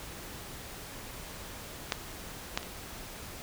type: clicks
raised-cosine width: 0.2 ms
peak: -10 / -11 / -24 dBFS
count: 3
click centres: 1.922 / 2.575 / 2.63 s
effects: pink hiss -44 dBFS RMS until 3.42 s